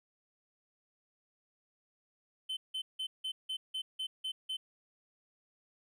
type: tone bursts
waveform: triangle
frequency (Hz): 3066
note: G7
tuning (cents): -39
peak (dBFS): -33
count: 9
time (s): 2.49-4.57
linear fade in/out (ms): 10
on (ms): 80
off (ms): 170
effects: none